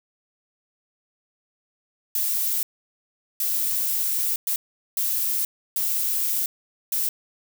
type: noise bursts at uneven times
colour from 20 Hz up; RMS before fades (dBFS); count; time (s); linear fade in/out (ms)
violet; -24; 6; 2.15-2.63 / 3.4-4.36 / 4.47-4.56 / 4.97-5.45 / 5.76-6.46 / 6.92-7.09; 2
effects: none